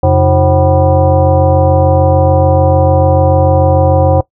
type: tone with frequency modulation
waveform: sine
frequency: 311.1 Hz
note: D#4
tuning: in tune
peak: -5 dBFS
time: 0.03-4.21 s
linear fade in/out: 5 ms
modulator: 223 Hz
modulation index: 2
effects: noise-tail reverb RT60 0.1 s tail -20 dB re dry